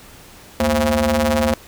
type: ring-modulated tone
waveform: sawtooth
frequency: 148 Hz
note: D3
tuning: 14 cents sharp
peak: -8 dBFS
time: 0.6-1.54 s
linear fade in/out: 0 ms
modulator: 379 Hz
effects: pink hiss -43 dBFS RMS until 1.67 s